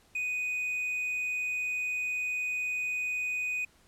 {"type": "tone", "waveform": "triangle", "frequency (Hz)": 2489, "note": "D#7", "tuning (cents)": 0, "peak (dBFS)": -28, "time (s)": [0.15, 3.65], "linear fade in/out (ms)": 5, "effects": ["pink hiss -63 dBFS RMS until 3.87 s", "low-pass 12000 Hz 12 dB/octave"]}